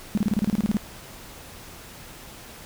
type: tone bursts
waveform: sine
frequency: 207.7 Hz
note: G#3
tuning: in tune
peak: -18 dBFS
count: 12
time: 0.15-0.769 s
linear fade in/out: 0 ms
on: 25 ms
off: 29 ms
effects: pink hiss -43 dBFS RMS until 2.65 s